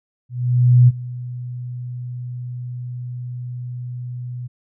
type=tone with ADSR envelope; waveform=sine; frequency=123.47 Hz; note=B2; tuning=in tune; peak=-6 dBFS; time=0.29-4.48 s; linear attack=590 ms; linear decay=32 ms; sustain=-20 dB; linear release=19 ms; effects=none